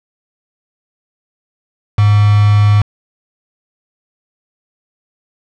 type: tone with quantisation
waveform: sine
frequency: 103.83 Hz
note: G#2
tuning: in tune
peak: -6 dBFS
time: 1.98-2.82 s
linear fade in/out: 5 ms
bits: 3
effects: low-pass 4000 Hz 12 dB/octave